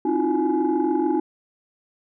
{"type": "tone cluster", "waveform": "sine", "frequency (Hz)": [268.2, 313.5, 340, 359.9, 842], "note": ["C4", "D#4", "F4", "F#4", "G#5"], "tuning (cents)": [43, 13, -46, -48, 24], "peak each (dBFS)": [-25, -22, -24, -25, -26], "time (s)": [0.05, 1.2], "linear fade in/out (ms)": 5, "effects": ["tanh soft clip ceiling -12 dBFS"]}